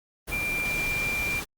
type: tone in noise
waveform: sine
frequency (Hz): 2375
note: D7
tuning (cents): +19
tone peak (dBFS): -26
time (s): 0.31-1.41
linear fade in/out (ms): 20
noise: pink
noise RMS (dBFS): -34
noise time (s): 0.27-1.45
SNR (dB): +5
effects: Opus 32 kbps